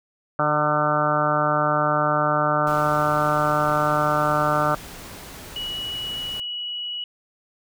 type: harmonic tone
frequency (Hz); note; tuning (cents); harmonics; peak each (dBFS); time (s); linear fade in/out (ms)
150; D3; +37; 1 / 2 / 3 / 4 / 5 / 6 / 7 / 8 / 9 / 10; -28 / -30 / -35 / -24 / -28 / -28 / -34 / -24 / -25 / -31; 0.39-4.75; 2
type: noise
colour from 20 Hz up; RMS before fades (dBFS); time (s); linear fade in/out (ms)
pink; -39; 2.67-6.4; 0
type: tone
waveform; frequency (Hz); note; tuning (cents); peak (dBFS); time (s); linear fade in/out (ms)
sine; 2928; F#7; -19; -27; 5.56-7.04; 2
effects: none